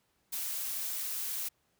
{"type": "noise", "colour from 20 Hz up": "blue", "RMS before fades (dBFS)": -36, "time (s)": [0.32, 1.49], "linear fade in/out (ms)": 10, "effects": ["pink hiss -74 dBFS RMS until 1.79 s", "high-pass 60 Hz 12 dB/octave"]}